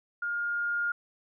sine tone with level ramp, 1416 Hz, F6, 23 cents sharp, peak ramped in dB -29 to -26 dBFS, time 0.22-0.92 s, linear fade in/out 5 ms, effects none

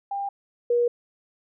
sine tone pair in turn, 798 / 479.3 Hz, G5 / A#4, +31 / +48 cents, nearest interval major sixth, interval 883 cents, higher first, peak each -26 / -18 dBFS, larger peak second, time 0.11-0.29 / 0.7-0.88 s, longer neither, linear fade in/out 5 ms, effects none

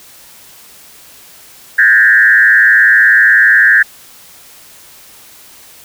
sine tone with frequency modulation, 1700 Hz, G#6, 40 cents sharp, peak -4 dBFS, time 1.78-3.83 s, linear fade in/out 10 ms, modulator 112 Hz, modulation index 1.4, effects white hiss -39 dBFS RMS until 5.84 s

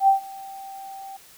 sine tone with ADSR envelope, 780 Hz, G5, 9 cents flat, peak -11 dBFS, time 0-1.17 s, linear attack 78 ms, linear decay 120 ms, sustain -24 dB, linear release 9 ms, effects white hiss -50 dBFS RMS until 1.37 s

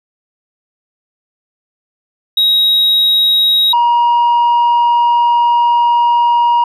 sine tone pair in turn, 3804 / 951 Hz, A#7 / A#5, +34 / +34 cents, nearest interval 2 octaves, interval 2400 cents, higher first, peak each -5 dBFS, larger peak neither, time 2.37-3.73 / 3.73-6.64 s, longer second, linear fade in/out 5 ms, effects tanh soft clip ceiling -7 dBFS

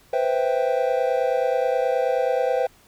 triangle chord, C major seventh, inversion third, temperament equal, 493.9 / 523.3 / 659.3 / 784 Hz, B4 / C5 / E5 / G5, 0 / 0 / 0 / 0 cents, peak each -22 / -21 / -25 / -25 dBFS, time 0.13-2.67 s, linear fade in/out 5 ms, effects pink hiss -55 dBFS RMS until 2.87 s

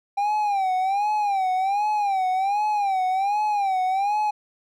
triangle tone with vibrato, 793 Hz, G5, 20 cents sharp, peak -18 dBFS, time 0.17-4.31 s, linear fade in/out 10 ms, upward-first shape sine, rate 1.3 Hz, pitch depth 120 cents each way, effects none

